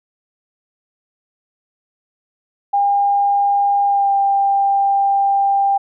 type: tone with pitch glide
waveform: sine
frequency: 805 to 793.5 Hz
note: G5 to G5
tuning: +46 to +21 cents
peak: -12 dBFS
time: 2.73-5.78 s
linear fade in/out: 10 ms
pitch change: -25 cents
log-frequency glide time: 3.86-4.13 s
effects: none